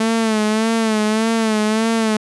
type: tone with vibrato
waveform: sawtooth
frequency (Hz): 220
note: A3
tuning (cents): 0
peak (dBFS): -11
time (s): 0-2.17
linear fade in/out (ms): 5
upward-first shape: sine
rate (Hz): 1.7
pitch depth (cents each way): 59
effects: resampled to 24000 Hz